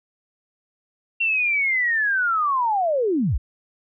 sine linear sweep, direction down, 2741 to 34.65 Hz, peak -18 dBFS, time 1.2-3.38 s, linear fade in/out 10 ms, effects none

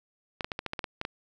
clicks, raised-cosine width 0.3 ms, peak -16 dBFS, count 10, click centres 0.408 / 0.445 / 0.518 / 0.591 / 0.663 / 0.734 / 0.792 / 0.842 / 1.014 / 1.051 s, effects none

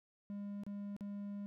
triangle tone with dropouts, 202.5 Hz, G#3, 43 cents flat, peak -39 dBFS, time 0.3-1.46 s, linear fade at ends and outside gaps 0 ms, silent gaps 0.635-0.665 / 0.965-1.008 s, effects none

